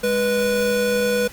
square tone pair together, 205.7 / 490 Hz, G#3 / B4, -16 / -14 cents, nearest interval octave + minor third, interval 1502 cents, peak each -26 / -19 dBFS, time 0.03-1.28 s, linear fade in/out 10 ms, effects pink hiss -41 dBFS RMS until 1.32 s + Opus 48 kbps

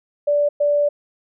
sine tone bursts at uneven times, 583 Hz, D5, 13 cents flat, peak -14 dBFS, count 2, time 0.27-0.49 / 0.6-0.89 s, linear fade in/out 10 ms, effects none

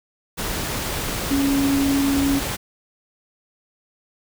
sine tone in noise, 277.4 Hz, C#4, 1 cent sharp, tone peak -17 dBFS, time 1.3-2.4 s, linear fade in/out 20 ms, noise pink, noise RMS -26 dBFS, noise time 0.37-2.57 s, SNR +6 dB, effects none

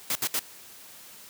white noise bursts, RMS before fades -27 dBFS, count 3, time 0.1-0.393 s, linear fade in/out 2 ms, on 53 ms, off 67 ms, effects white hiss -48 dBFS RMS until 1.29 s + high-pass 100 Hz 12 dB/octave

